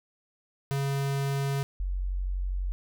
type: tone pair in turn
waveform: square / sine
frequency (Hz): 138.59 / 46.08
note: C#3 / F#1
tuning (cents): 0 / -6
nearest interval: octave + perfect fifth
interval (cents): 1906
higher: first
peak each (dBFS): -27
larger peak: neither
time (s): 0.71-1.63 / 1.8-2.72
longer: neither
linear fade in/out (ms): 0
effects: none